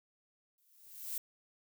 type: noise with exponential growth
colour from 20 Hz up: violet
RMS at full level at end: -36 dBFS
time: 0.58-1.18 s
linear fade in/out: 2 ms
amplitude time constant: 130 ms
effects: none